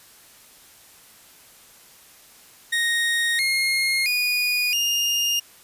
30% pulse tone with pitch steps, 1864.7 / 2142 / 2460 / 2826 Hz, A#6 / C7 / D#7 / F7, 0 / +40 / -20 / +20 cents, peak -17 dBFS, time 2.72-5.4 s, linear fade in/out 10 ms, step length 670 ms, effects white hiss -50 dBFS RMS until 5.63 s + resampled to 32000 Hz

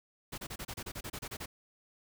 pink noise bursts, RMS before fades -41 dBFS, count 13, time 0.32-1.46 s, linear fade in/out 10 ms, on 60 ms, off 30 ms, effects none

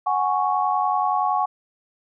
sine chord, F# suspended second, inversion none, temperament equal, 740 / 830.6 / 1108.7 Hz, F#5 / G#5 / C#6, 0 / 0 / 0 cents, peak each -23 dBFS, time 0.06-1.46 s, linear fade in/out 10 ms, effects none

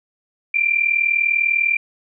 sine tone pair together, 2349 / 2389 Hz, D7 / D7, 0 / +29 cents, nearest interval unison, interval 29 cents, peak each -18 dBFS, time 0.54-1.77 s, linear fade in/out 5 ms, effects none

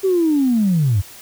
sine linear sweep, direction down, 391.8 to 87.9 Hz, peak -12 dBFS, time 0.03-1.02 s, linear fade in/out 20 ms, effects tanh soft clip ceiling -8 dBFS + white hiss -40 dBFS RMS until 1.21 s

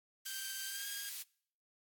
white high-pass noise, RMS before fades -45 dBFS, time 0.25-1.23 s, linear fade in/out 10 ms, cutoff 2400 Hz, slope 12 dB/octave
10% pulse tone with pitch glide, 1568 to 1628.9 Hz, G6 to G#6, 0 to -34 cents, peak -35 dBFS, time 0.26-1.09 s, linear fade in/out 2 ms, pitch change +66 cents, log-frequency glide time 0.66-0.88 s
effects noise-tail reverb RT60 0.6 s tail -24 dB re dry + AAC 64 kbps

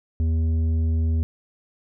triangle tone with tanh clipping, 80.8 Hz, E2, 34 cents flat, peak -20 dBFS, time 0.2-1.23 s, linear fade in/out 0 ms, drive 12 dB, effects none

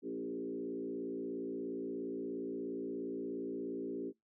sine tone with frequency modulation, 335.9 Hz, E4, 33 cents sharp, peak -37 dBFS, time 0.02-4.13 s, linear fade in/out 50 ms, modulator 57 Hz, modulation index 1.7, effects noise-tail reverb RT60 0.2 s tail -25 dB re dry

